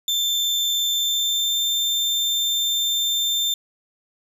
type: tone with pitch glide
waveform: 35% pulse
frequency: 3557 to 3580 Hz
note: A7 to A7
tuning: +18 to +29 cents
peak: -18 dBFS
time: 0.08-3.54 s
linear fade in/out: 2 ms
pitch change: +11 cents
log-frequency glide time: 0.93-1.57 s
effects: 10-bit